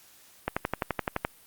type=click train; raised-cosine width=0.5 ms; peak=-11 dBFS; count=10; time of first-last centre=0.48-1.249 s; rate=11.7 Hz; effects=white hiss -56 dBFS RMS until 1.46 s + Opus 48 kbps